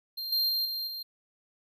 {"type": "tone with level steps", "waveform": "square", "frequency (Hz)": 4186, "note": "C8", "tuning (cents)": 0, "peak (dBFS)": [-34, -25, -27, -32, -36], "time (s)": [0.17, 1.03], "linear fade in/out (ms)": 10, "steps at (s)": [0.32, 0.49, 0.65, 0.87], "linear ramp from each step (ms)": 5, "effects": []}